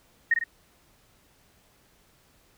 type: tone with echo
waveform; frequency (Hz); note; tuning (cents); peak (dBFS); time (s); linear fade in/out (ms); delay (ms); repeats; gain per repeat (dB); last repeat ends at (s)
sine; 1857; A#6; -7; -17; 0.31-0.34; 5; 50; 2; -5; 0.44
effects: pink hiss -62 dBFS RMS until 2.57 s